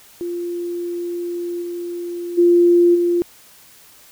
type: tone with level steps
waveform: sine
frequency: 347.7 Hz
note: F4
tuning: 8 cents flat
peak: -22 / -24 / -9 / -14 dBFS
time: 0.21-3.22 s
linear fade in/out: 0 ms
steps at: 1.61 / 2.37 / 2.94 s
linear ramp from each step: 20 ms
effects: white hiss -47 dBFS RMS until 4.11 s